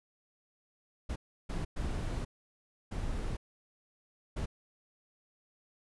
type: noise bursts at uneven times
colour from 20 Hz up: brown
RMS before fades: -35 dBFS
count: 5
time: 1.09-1.16 / 1.49-1.65 / 1.76-2.25 / 2.91-3.37 / 4.36-4.46 s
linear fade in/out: 10 ms
effects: resampled to 24000 Hz

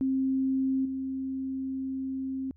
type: tone with level steps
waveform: sine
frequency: 265.2 Hz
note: C4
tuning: 23 cents sharp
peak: -24 / -30 dBFS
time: 0.01-2.51 s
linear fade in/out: 0 ms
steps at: 0.85 s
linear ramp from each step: 5 ms
effects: added 78 Hz sine -55 dBFS peak until 2.56 s

